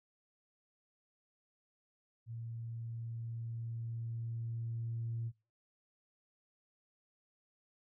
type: tone with level ramp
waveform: sine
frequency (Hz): 115.4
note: A#2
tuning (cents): -17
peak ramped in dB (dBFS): -41 to -35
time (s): 2.26-5.32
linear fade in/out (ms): 50
effects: noise-tail reverb RT60 0.3 s tail -22 dB re dry + tanh soft clip ceiling -31 dBFS